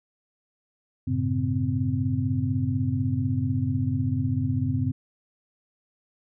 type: tone cluster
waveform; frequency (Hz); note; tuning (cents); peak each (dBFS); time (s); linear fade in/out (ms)
sine; 96.4 / 112.4 / 136.6 / 257.9; G2 / A2 / C#3 / C4; -28 / +37 / -25 / -25; -28; 1.07-4.92; 10
effects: none